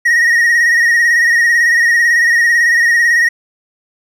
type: tone with vibrato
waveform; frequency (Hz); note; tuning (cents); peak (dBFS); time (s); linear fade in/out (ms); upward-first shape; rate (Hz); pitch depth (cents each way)
triangle; 1877; A#6; +11; -6; 0.05-3.29; 10; sine; 18; 45
effects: none